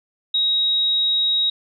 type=tone; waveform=sine; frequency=3800 Hz; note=A#7; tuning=33 cents sharp; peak=-16 dBFS; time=0.34-1.5 s; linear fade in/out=5 ms; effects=none